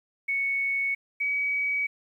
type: tone pair in turn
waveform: sine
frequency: 2217 / 2270 Hz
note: C#7 / C#7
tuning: 0 / +41 cents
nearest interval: unison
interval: 41 cents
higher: second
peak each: -24 dBFS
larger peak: neither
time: 0.28-0.95 / 1.2-1.87 s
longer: neither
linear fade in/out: 10 ms
effects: 10-bit